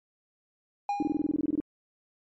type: tone with exponential decay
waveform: triangle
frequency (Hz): 813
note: G#5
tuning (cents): -37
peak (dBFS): -22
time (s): 0.89-1.35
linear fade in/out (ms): 2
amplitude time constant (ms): 100
type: tone bursts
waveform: sine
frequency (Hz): 301.3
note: D4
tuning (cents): +44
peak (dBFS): -23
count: 13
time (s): 1-1.602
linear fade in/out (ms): 2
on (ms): 26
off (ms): 22
effects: MP3 32 kbps